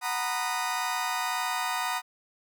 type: chord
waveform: 30% pulse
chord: B major seventh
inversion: second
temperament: just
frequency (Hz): 740.8 / 926 / 987.8 / 1234.7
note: F#5 / A#5 / B5 / D#6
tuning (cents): +2 / -12 / 0 / -14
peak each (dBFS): -31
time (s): 0.01-2.02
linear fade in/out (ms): 50
effects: none